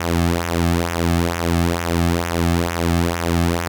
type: tone with flanger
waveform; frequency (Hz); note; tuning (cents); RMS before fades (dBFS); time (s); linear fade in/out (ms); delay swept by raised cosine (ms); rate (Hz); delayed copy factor
sawtooth; 85.1; F2; -44; -19; 0-3.68; 5; 0.22 to 2.12; 2.2; -0.7
effects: none